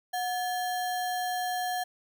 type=tone with sample-and-hold; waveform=sine; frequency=730 Hz; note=F#5; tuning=24 cents flat; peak=-28 dBFS; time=0.13-1.84 s; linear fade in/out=10 ms; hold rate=2450 Hz; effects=none